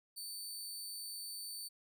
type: tone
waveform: 20% pulse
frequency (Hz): 4549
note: C#8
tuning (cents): +44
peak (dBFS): -37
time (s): 0.16-1.69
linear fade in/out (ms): 20
effects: none